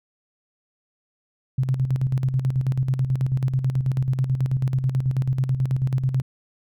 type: tone with tremolo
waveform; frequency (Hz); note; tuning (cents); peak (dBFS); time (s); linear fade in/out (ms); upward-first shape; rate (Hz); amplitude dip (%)
sine; 130.81; C3; 0; -17; 1.58-6.22; 5; square; 9.2; 60
effects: none